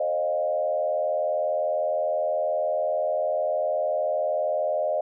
sine tone with frequency modulation, 613 Hz, D#5, 26 cents flat, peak -22 dBFS, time 0-5.01 s, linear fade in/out 5 ms, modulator 80.3 Hz, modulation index 0.98, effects none

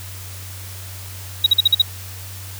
triangle tone bursts, 3828 Hz, A#7, 45 cents sharp, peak -7 dBFS, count 6, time 1.44-1.819 s, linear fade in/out 5 ms, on 24 ms, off 47 ms, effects added 94 Hz sine -33 dBFS peak until 2.59 s + white hiss -37 dBFS RMS until 2.59 s

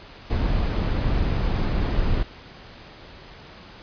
brown noise, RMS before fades -22 dBFS, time 0.3-2.23 s, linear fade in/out 5 ms, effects pink hiss -44 dBFS RMS until 3.82 s + resampled to 11025 Hz

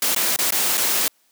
white noise with dropouts, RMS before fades -20 dBFS, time 0.02-1.08 s, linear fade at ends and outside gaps 2 ms, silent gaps 0.148-0.162 / 0.362-0.388 / 0.507-0.522 / 0.773-0.777 s, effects white hiss -62 dBFS RMS until 1.31 s + high-pass 200 Hz 12 dB/octave

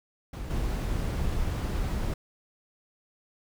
brown noise with level steps, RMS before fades -35 / -29 dBFS, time 0.33-2.14 s, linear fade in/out 5 ms, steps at 0.5 s, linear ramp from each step 10 ms, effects none

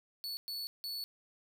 45% pulse tone bursts at uneven times, 4435 Hz, C#8, in tune, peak -37 dBFS, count 3, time 0.24-0.37 / 0.48-0.67 / 0.84-1.04 s, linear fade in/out 0 ms, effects none

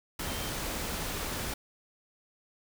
sine tone in noise, 3136 Hz, G7, in tune, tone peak -44 dBFS, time 0.28-0.5 s, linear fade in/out 5 ms, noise pink, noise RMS -35 dBFS, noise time 0.19-1.54 s, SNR -12 dB, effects none

